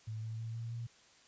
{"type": "tone with pitch steps", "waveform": "sine", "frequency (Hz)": [109.8, 111.59, 113.41, 115.26, 117.14], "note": ["A2", "A2", "A#2", "A#2", "A#2"], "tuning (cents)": [-3, 25, -47, -19, 9], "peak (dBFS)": -38, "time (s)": [0.07, 0.87], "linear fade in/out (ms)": 10, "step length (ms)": 160, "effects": ["white hiss -63 dBFS RMS until 1.27 s", "resampled to 16000 Hz"]}